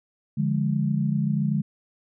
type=chord; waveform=sine; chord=D diminished; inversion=none; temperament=equal; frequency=146.83 / 174.61 / 207.7 Hz; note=D3 / F3 / Ab3; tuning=0 / 0 / 0 cents; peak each=-24 / -28 / -25 dBFS; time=0.37-1.62 s; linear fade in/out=10 ms; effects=none